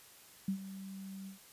sine tone with ADSR envelope, 193.4 Hz, G3, 23 cents flat, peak -29 dBFS, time 0.48-1.39 s, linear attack 5 ms, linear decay 90 ms, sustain -14 dB, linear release 120 ms, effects white hiss -58 dBFS RMS until 1.52 s + resampled to 32000 Hz

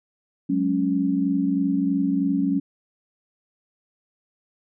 sine chord, F# suspended second, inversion none, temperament just, 185 / 208.1 / 277.5 Hz, F#3 / G#3 / C#4, 0 / +4 / +2 cents, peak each -25 / -27 / -21 dBFS, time 0.49-2.6 s, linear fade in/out 10 ms, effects none

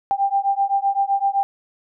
sine beating tone pair, 788 / 795.8 Hz, G5 / G5, +9 / +26 cents, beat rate 7.8 Hz, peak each -20 dBFS, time 0.11-1.43 s, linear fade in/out 0 ms, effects none

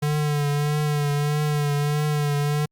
square tone with vibrato, 147.4 Hz, D3, 7 cents sharp, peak -21 dBFS, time 0.02-2.66 s, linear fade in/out 10 ms, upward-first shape triangle, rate 1.6 Hz, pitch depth 41 cents each way, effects Opus 48 kbps

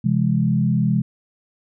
sine chord, C augmented, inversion none, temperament equal with one note detuned, 130.81 / 168.86 / 207.7 Hz, C3 / E3 / G#3, 0 / +42 / 0 cents, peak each -20 dBFS, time 0.04-1.02 s, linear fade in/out 10 ms, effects none

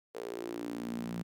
sawtooth tone with high-pass filter sweep, 58.27 Hz, A#1, in tune, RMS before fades -39 dBFS, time 0.14-1.23 s, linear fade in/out 20 ms, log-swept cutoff 460 to 180 Hz, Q 5.4, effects none

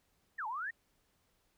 sine exponential two-way sweep, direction down then up, 1929 to 830 to 1922 Hz, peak -36 dBFS, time 0.38-0.71 s, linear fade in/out 10 ms, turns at 0.47 s, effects pink hiss -75 dBFS RMS until 1.57 s

